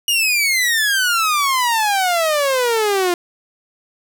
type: exponential sweep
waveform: sawtooth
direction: down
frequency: 2900 to 346 Hz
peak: -11 dBFS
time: 0.08-3.14 s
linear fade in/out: 2 ms
effects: none